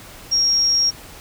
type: tone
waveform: sine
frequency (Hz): 5588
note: F8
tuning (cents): 0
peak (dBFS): -14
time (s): 0.31-0.91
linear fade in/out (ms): 20
effects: pink hiss -40 dBFS RMS until 1.2 s